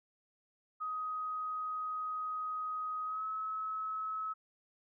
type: tone with pitch glide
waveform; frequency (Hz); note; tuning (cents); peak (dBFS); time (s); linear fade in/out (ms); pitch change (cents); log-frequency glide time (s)
sine; 1256 to 1289.1; D#6 to E6; +16 to -39; -35; 0.8-4.34; 20; +45; 3.05-3.24
effects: none